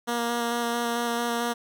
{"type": "tone with vibrato", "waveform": "10% pulse", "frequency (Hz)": 236.2, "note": "A#3", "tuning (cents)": 23, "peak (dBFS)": -17, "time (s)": [0.07, 1.54], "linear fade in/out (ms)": 20, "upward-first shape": "square", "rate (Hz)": 4.5, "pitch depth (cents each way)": 11, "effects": []}